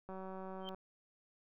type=click train; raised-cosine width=1 ms; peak=-34 dBFS; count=125; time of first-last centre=0.09-0.746 s; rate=189 Hz
type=tone with exponential growth; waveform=sine; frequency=3136 Hz; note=G7; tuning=in tune; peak=-40 dBFS; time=0.6-0.69 s; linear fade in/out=0 ms; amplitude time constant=19 ms
effects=none